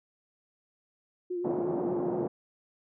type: tone with vibrato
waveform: sine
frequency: 354.6 Hz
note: F4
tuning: 26 cents sharp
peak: -30 dBFS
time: 1.3-2.27 s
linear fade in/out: 10 ms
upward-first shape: sine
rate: 8.4 Hz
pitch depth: 40 cents each way
type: band-pass noise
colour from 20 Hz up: pink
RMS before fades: -34 dBFS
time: 1.44-2.28 s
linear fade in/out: 10 ms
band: 170 to 780 Hz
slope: 24 dB/octave
effects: none